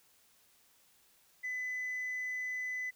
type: tone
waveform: sine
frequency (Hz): 2006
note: B6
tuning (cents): +26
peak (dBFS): -33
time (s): 1.43-2.91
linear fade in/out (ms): 20
effects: tanh soft clip ceiling -33 dBFS + white hiss -67 dBFS RMS until 2.95 s